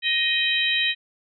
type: harmonic tone with a mistuned harmonic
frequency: 624 Hz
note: D#5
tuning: 5 cents sharp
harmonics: 3 / 4 / 5 / 6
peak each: -25 / -25 / -25 / -25 dBFS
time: 0.02-0.95 s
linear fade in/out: 50 ms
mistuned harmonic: 6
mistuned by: +45 cents
effects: none